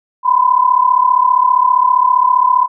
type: tone pair together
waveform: sine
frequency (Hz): 987.8 / 1022.9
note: B5 / C6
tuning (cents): 0 / -39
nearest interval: minor second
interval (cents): 61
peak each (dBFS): -11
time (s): 0.23-2.68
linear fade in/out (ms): 50
effects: none